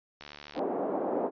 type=click train; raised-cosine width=0.2 ms; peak=-26 dBFS; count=29; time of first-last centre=0.21-0.591 s; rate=73.4 Hz
type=band-pass noise; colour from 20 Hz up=white; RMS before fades=-31 dBFS; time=0.54-1.31 s; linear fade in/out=50 ms; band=250 to 710 Hz; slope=24 dB/octave
effects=resampled to 11025 Hz